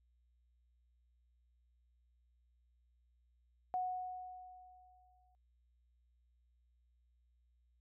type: tone with exponential decay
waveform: sine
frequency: 735 Hz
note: F#5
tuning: 12 cents flat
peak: -33 dBFS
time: 3.74-5.35 s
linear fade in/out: 0 ms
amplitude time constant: 350 ms
effects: added 60 Hz sine -70 dBFS peak until 7.8 s